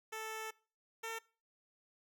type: tone pair in turn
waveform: 10% pulse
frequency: 440 / 451.8 Hz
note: A4 / A4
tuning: 0 / +46 cents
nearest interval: unison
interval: 46 cents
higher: second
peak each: -33 / -32 dBFS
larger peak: second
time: 0.12-0.51 / 1.03-1.19 s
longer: first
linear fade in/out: 10 ms
effects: noise-tail reverb RT60 0.4 s tail -23 dB re dry